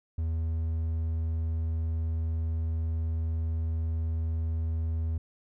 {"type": "tone", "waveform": "triangle", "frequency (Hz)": 81, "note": "E2", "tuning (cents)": -30, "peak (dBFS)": -25, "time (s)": [0.18, 5.18], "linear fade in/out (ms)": 5, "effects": []}